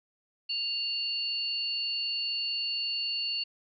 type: tone pair together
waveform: sine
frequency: 2793 / 4438 Hz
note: F7 / C#8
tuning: -1 / +1 cents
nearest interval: minor sixth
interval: 802 cents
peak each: -33 / -31 dBFS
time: 0.49-3.44 s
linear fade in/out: 10 ms
effects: none